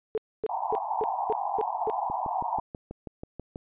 sine tone bursts, 436.5 Hz, A4, 14 cents flat, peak -24 dBFS, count 7, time 0.15-1.899 s, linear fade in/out 0 ms, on 27 ms, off 260 ms
white band-pass noise, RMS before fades -30 dBFS, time 0.49-2.6 s, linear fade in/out 5 ms, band 690 to 980 Hz, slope 96 dB/octave
click train, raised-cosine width 2 ms, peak -24 dBFS, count 10, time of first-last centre 2.1-3.559 s, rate 6.17 Hz
effects resampled to 8000 Hz

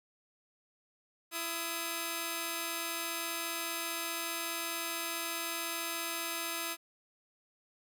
5% pulse tone pair together, 334.9 / 1264.4 Hz, E4 / D#6, +27 / +27 cents, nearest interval octave + major seventh, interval 2300 cents, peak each -26 dBFS, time 1.31-6.77 s, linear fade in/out 50 ms, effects none

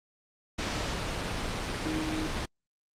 sine tone in noise, 313.3 Hz, D#4, 12 cents sharp, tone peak -31 dBFS, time 1.85-2.27 s, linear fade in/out 10 ms, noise pink, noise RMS -32 dBFS, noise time 0.58-2.46 s, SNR -2 dB, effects low-pass 6000 Hz 12 dB/octave + Opus 48 kbps

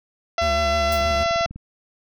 harmonic tone, 675 Hz, E5, 41 cents sharp, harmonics 1 / 2 / 3 / 4 / 5 / 6 / 7 / 8 / 9, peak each -20 / -26 / -30 / -32 / -34 / -36 / -37 / -38 / -39 dBFS, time 0.38-1.46 s, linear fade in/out 2 ms
square tone with vibrato, 72.6 Hz, D2, 19 cents flat, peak -26 dBFS, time 0.41-1.24 s, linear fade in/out 10 ms, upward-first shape sine, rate 6.3 Hz, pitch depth 96 cents each way
blue noise with exponential decay, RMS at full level -29 dBFS, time 0.92-1.07 s, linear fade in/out 2 ms, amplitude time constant 32 ms
click train, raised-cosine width 5 ms, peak -24 dBFS, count 12, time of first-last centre 1.01-1.56 s, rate 20 Hz
effects none

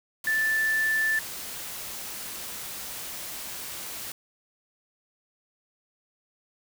sine tone in noise, 1760 Hz, A6, in tune, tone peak -22 dBFS, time 0.27-1.19 s, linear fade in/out 2 ms, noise white, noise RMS -37 dBFS, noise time 0.24-4.12 s, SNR +12 dB, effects none

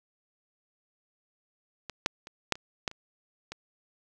clicks, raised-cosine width 0.2 ms, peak -20 / -7 / -26 / -7 / -28 / -12 / -28 / -21 dBFS, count 8, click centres 1.897 / 2.061 / 2.271 / 2.523 / 2.555 / 2.878 / 2.914 / 3.52 s, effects none

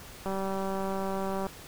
click train, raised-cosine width 1 ms, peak -20 dBFS, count 234, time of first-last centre 0.26-1.467 s, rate 193 Hz, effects pink hiss -47 dBFS RMS until 1.67 s

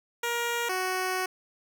10% pulse tone pair in turn, 472.5 / 371.4 Hz, A#4 / F#4, +23 / +7 cents, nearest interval major third, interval 416 cents, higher first, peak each -19 dBFS, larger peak neither, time 0.23-0.69 / 0.69-1.26 s, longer second, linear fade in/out 5 ms, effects none

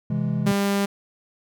triangle chord, C augmented, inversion none, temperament equal, 130.81 / 164.81 / 207.7 Hz, C3 / E3 / G#3, 0 / 0 / 0 cents, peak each -24 dBFS, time 0.1-0.52 s, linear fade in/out 5 ms
sawtooth tone, 199.7 Hz, G3, 32 cents sharp, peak -16 dBFS, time 0.46-0.86 s, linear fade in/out 10 ms
effects none

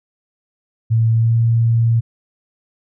sine tone with pitch glide, 113.3 to 115.41 Hz, A#2 to A#2, -49 to -17 cents, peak -11 dBFS, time 0.9-2.01 s, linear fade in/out 20 ms, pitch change +32 cents, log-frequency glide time 1.15-1.35 s, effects none

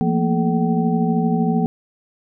sine tone cluster, 171.9 / 222.1 / 234.9 / 431.5 / 762 Hz, F3 / A3 / A#3 / A4 / G5, -27 / +16 / +13 / -34 / -49 cents, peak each -19 / -24 / -20 / -26 / -26 dBFS, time 0.01-1.66 s, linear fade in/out 0 ms, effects none

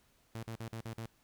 sawtooth tone bursts, 113.5 Hz, A#2, 46 cents flat, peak -36 dBFS, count 6, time 0.35-1.058 s, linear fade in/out 0 ms, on 78 ms, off 48 ms, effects pink hiss -70 dBFS RMS until 1.23 s

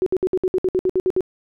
sine tone bursts, 371 Hz, F#4, 5 cents sharp, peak -15 dBFS, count 12, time 0.02-1.207 s, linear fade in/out 0 ms, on 43 ms, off 61 ms, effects none

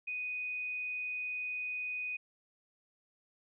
sine tone, 2489 Hz, D#7, in tune, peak -35 dBFS, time 0.07-2.17 s, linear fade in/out 10 ms, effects none

